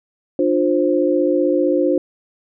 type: tone cluster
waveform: sine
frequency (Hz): 298 / 353.5 / 525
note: D4 / F4 / C5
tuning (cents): +25 / +21 / +6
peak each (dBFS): -18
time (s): 0.39-1.98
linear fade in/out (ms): 2
effects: none